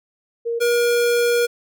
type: tone pair in turn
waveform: sine / square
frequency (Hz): 466.4 / 476.8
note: A#4 / A#4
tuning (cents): +1 / +39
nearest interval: unison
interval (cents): 38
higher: second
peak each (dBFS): -20 / -16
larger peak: second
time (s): 0.45-0.6 / 0.6-1.47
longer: second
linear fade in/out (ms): 20
effects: none